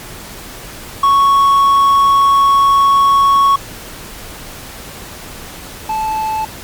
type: tone pair in turn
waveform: triangle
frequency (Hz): 1108.7 / 872.4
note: C#6 / A5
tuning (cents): 0 / -15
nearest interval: major third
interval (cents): 415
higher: first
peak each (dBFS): -5 / -13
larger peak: first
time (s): 1.03-3.56 / 5.89-6.45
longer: first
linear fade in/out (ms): 5
effects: pink hiss -31 dBFS RMS until 6.63 s + MP3 96 kbps